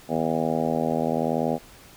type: harmonic tone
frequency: 80.7 Hz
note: E2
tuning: 36 cents flat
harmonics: 2 / 3 / 4 / 5 / 6 / 7 / 8 / 9 / 10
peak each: -31 / -27 / -34 / -32 / -30 / -30 / -31 / -32 / -33 dBFS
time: 0.08-1.59 s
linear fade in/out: 50 ms
effects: pink hiss -49 dBFS RMS until 1.96 s